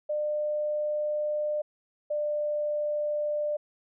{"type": "tone pair in turn", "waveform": "sine", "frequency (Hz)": [600, 595.5], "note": ["D5", "D5"], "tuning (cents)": [37, 24], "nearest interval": "unison", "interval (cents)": 13, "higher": "first", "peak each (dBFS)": -26, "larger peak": "neither", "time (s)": [[0.09, 1.62], [2.1, 3.57]], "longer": "first", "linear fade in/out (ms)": 10, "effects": []}